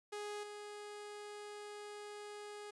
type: tone with level steps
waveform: sawtooth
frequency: 415.3 Hz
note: G#4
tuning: in tune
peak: -38 / -43 dBFS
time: 0.12-2.71 s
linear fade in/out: 10 ms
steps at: 0.43 s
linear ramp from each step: 5 ms
effects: resampled to 24000 Hz + 11-bit